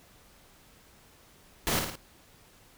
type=noise with echo; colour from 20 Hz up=pink; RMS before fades=-28 dBFS; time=1.67-1.79 s; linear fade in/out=0 ms; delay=55 ms; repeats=3; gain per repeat=-5 dB; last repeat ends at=1.955 s; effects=pink hiss -58 dBFS RMS until 2.77 s